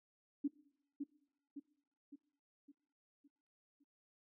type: tone with echo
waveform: sine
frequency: 285.1 Hz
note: C#4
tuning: 49 cents sharp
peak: -32 dBFS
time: 0.44-0.48 s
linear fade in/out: 10 ms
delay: 560 ms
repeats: 6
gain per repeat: -6 dB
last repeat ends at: 3.84 s
effects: noise-tail reverb RT60 0.8 s tail -22 dB re dry